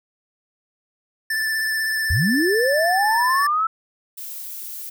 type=tone with vibrato; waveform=square; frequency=1760 Hz; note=A6; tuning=in tune; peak=-21 dBFS; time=1.3-3.47 s; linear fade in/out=5 ms; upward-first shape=sine; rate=16 Hz; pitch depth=20 cents each way
type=linear sweep; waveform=sine; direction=up; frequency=63.8 to 1332 Hz; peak=-17 dBFS; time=2.1-3.67 s; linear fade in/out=5 ms
type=noise; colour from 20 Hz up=violet; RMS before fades=-33 dBFS; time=4.17-4.9 s; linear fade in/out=10 ms
effects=none